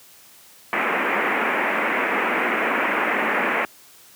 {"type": "band-pass noise", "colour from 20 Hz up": "white", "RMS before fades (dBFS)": -22, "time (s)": [0.73, 3.65], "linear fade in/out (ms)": 0, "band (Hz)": [200, 2400], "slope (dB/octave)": 48, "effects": ["white hiss -49 dBFS RMS until 4.15 s", "high-pass 80 Hz 12 dB/octave"]}